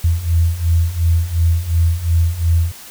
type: beating tone pair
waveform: sine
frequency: 82 / 84.8 Hz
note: E2 / E2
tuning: -9 / +50 cents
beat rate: 2.8 Hz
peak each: -17 / -14 dBFS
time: 0.04-2.72 s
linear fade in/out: 5 ms
effects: white hiss -37 dBFS RMS until 2.9 s